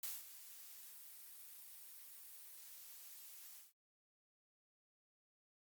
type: noise with ADSR envelope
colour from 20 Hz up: blue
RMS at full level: -43 dBFS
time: 0.03-3.73 s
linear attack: 4 ms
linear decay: 190 ms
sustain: -13 dB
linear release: 170 ms
effects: noise-tail reverb RT60 0.1 s tail -18 dB re dry + Opus 48 kbps